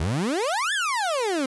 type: exponential two-way sweep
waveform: 30% pulse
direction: up then down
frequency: 70.9 to 1786 to 253.9 Hz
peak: -20 dBFS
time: 0-1.46 s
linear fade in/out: 5 ms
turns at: 0.73 s
effects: resampled to 24000 Hz